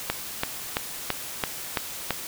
click train, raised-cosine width 0.3 ms, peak -7 dBFS, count 7, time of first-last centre 0.1-2.107 s, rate 2.99 Hz, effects white hiss -36 dBFS RMS until 2.27 s

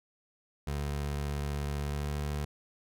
25% pulse tone with pitch glide, 72 to 73.26 Hz, D2 to D2, -34 to -4 cents, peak -28 dBFS, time 0.67-2.45 s, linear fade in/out 5 ms, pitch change +30 cents, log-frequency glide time 1.84-2.12 s, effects none

